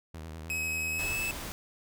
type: tone with vibrato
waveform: sawtooth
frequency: 80 Hz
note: D#2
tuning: 49 cents sharp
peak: -36 dBFS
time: 0.14-1.13 s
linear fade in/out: 5 ms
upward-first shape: square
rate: 10 Hz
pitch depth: 53 cents each way
type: tone with pitch glide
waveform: 45% pulse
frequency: 2552 to 2615 Hz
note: D#7 to E7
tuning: +43 to -15 cents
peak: -30 dBFS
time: 0.5-1.31 s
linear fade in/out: 0 ms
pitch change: +42 cents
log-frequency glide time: 0.89-1.19 s
type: noise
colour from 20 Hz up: pink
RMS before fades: -39 dBFS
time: 0.99-1.52 s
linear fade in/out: 0 ms
effects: none